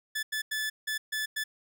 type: tone bursts at uneven times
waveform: sawtooth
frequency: 1735 Hz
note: A6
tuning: 25 cents flat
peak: -26 dBFS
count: 6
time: 0.15-0.23 / 0.32-0.42 / 0.51-0.7 / 0.87-0.98 / 1.12-1.26 / 1.36-1.44 s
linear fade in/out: 10 ms
effects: none